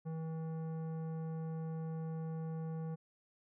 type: tone with tanh clipping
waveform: triangle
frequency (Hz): 161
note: E3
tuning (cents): -41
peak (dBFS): -40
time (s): 0.05-2.96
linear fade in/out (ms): 20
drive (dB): 17
effects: none